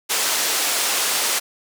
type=band-pass noise; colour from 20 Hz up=white; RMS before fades=-21 dBFS; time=0.09-1.4 s; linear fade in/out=20 ms; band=380 to 9900 Hz; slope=12 dB/octave; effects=none